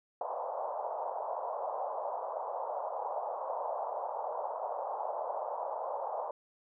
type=band-pass noise; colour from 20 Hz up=pink; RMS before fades=-37 dBFS; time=0.21-6.31 s; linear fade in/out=2 ms; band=540 to 1000 Hz; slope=48 dB/octave; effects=none